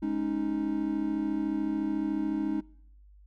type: chord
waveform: triangle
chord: Ab suspended fourth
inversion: none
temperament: equal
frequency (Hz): 207.7 / 277.2 / 311.1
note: Ab3 / Db4 / Eb4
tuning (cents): 0 / 0 / 0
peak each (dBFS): -32 / -31 / -28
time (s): 0.02-2.61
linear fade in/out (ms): 10
effects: noise-tail reverb RT60 0.7 s tail -24 dB re dry + added 50 Hz sine -52 dBFS peak until 3.26 s